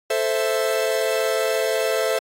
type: chord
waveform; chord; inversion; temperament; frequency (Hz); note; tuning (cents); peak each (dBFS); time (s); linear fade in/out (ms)
45% pulse; A minor; none; equal; 440 / 523.3 / 659.3; A4 / C5 / E5; 0 / 0 / 0; -24; 0.1-2.19; 5
effects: AAC 48 kbps